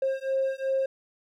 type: beating tone pair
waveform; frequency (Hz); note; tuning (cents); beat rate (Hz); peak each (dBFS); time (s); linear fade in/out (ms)
triangle; 533 / 535.7; C5 / C5; +32 / +41; 2.7; -25; 0.02-0.86; 5
effects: tanh soft clip ceiling -19 dBFS